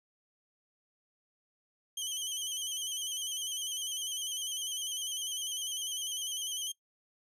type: tone with vibrato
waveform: 20% pulse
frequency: 3100 Hz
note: G7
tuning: 20 cents flat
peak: -28 dBFS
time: 1.97-6.72 s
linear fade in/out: 5 ms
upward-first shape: square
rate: 10 Hz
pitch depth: 57 cents each way
effects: noise-tail reverb RT60 0.1 s tail -21 dB re dry